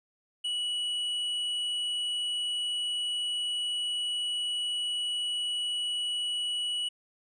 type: tone with hard clipping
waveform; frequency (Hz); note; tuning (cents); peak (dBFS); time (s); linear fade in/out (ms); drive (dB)
sine; 2938; F#7; -13; -30; 0.44-6.89; 10; 5
effects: resampled to 22050 Hz